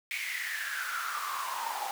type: noise with high-pass filter sweep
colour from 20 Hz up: pink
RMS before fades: -35 dBFS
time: 0.11-1.91 s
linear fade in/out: 0 ms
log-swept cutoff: 2300 to 800 Hz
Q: 8.7
effects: none